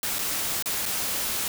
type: noise with dropouts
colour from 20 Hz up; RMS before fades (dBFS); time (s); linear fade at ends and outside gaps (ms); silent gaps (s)
white; -28; 0.03-1.48; 1; 0.185-0.19 / 0.625-0.658 / 0.856-0.861
effects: none